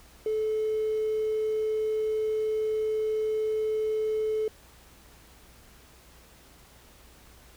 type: tone with hard clipping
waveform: triangle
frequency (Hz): 433.7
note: A4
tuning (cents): -25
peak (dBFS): -25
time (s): 0.26-4.48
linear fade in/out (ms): 2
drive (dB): 3
effects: added 60 Hz sine -58 dBFS peak until 7.56 s + pink hiss -55 dBFS RMS until 7.56 s